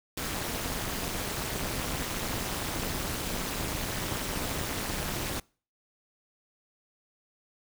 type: noise with amplitude modulation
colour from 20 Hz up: pink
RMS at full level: -29 dBFS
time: 0.17-5.4 s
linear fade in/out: 5 ms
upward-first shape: sine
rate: 217 Hz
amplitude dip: 95%
effects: noise-tail reverb RT60 0.4 s tail -25 dB re dry